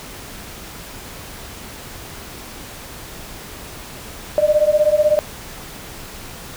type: beating tone pair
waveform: sine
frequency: 596 / 612 Hz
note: D5 / D#5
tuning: +25 / -29 cents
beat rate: 16 Hz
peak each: -15 dBFS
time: 4.38-5.19 s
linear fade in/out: 0 ms
effects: pink hiss -35 dBFS RMS until 6.56 s